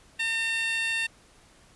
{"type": "tone with high-pass filter", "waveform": "15% pulse", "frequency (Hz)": 907, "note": "A#5", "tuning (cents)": -48, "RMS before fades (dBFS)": -28, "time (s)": [0.19, 1.07], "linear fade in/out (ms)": 10, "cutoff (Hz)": 2200, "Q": 4.1, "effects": ["pink hiss -57 dBFS RMS until 1.75 s", "resampled to 24000 Hz"]}